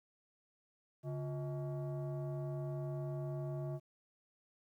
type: tone with frequency modulation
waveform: sine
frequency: 141.2 Hz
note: C#3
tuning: 32 cents sharp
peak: -36 dBFS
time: 1.03-3.8 s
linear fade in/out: 50 ms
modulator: 495 Hz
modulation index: 0.77
effects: tanh soft clip ceiling -34 dBFS + 12-bit